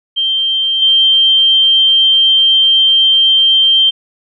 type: tone with level steps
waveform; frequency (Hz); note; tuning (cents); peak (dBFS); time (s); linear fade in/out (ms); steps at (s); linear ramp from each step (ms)
sine; 3148; G7; +7; -11 / -6; 0.16-3.91; 20; 0.82; 2
effects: none